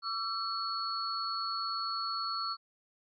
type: tone cluster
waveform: sine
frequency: 1150 / 1341 / 4390 Hz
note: D6 / E6 / C#8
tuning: -37 / +29 / -18 cents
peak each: -39 / -36 / -36 dBFS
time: 0.02-2.57 s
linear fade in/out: 50 ms
effects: none